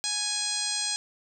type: harmonic tone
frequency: 830.6 Hz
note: G#5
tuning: in tune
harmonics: 1 / 2 / 3 / 4 / 5 / 6 / 7 / 8 / 9 / 10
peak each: -42 / -41 / -40 / -36 / -33 / -34 / -38 / -36 / -39 / -34 dBFS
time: 0.04-0.96 s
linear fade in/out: 0 ms
effects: none